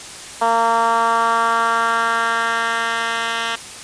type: tone with band-pass filter sweep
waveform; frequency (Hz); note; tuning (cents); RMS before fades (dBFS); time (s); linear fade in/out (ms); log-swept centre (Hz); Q
10% pulse; 229.6; A#3; -26; -18; 0.41-3.56; 10; 870 to 2400; 2.1
effects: white hiss -34 dBFS RMS until 3.83 s + resampled to 22050 Hz